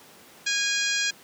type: harmonic tone with a mistuned harmonic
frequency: 820 Hz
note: G#5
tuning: 22 cents flat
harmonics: 2 / 3 / 4 / 5 / 6 / 7 / 8 / 9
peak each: -28 / -30 / -31 / -32 / -33 / -33 / -34 / -35 dBFS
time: 0.46-1.11 s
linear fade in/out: 10 ms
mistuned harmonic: 5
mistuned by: +19 cents
effects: pink hiss -50 dBFS RMS until 1.23 s + high-pass 200 Hz 12 dB/octave